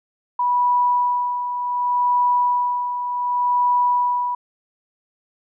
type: tone with tremolo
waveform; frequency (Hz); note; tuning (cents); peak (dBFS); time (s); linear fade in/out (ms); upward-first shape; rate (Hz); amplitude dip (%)
sine; 980; B5; -14; -14; 0.39-4.35; 5; sine; 0.67; 60
effects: none